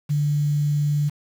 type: tone with quantisation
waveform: sine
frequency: 146.83 Hz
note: D3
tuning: in tune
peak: -18 dBFS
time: 0.09-1.1 s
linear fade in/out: 20 ms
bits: 7
effects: none